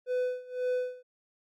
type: tone with tremolo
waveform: triangle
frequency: 501 Hz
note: B4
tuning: 25 cents sharp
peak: -24 dBFS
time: 0.06-1.03 s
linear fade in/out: 50 ms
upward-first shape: sine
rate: 1.9 Hz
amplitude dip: 90%
effects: AAC 64 kbps